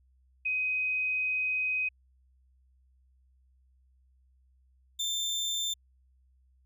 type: tone pair in turn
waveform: sine / 30% pulse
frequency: 2515 / 3568 Hz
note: D#7 / A7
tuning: +18 / +23 cents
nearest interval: tritone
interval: 605 cents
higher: second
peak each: -27 dBFS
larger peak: neither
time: 0.45-1.89 / 4.99-5.74 s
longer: first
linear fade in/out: 10 ms
effects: added 64 Hz sine -62 dBFS peak until 6.65 s